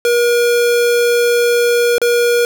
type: tone with dropouts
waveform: square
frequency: 477.9 Hz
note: A#4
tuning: 43 cents sharp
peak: -11 dBFS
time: 0.05-2.45 s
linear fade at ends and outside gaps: 1 ms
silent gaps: 1.982-2.016 s
effects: none